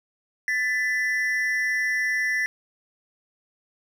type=ring-modulated tone; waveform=triangle; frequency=1877 Hz; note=A#6; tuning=11 cents sharp; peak=-17 dBFS; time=0.48-2.46 s; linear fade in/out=0 ms; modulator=120 Hz; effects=none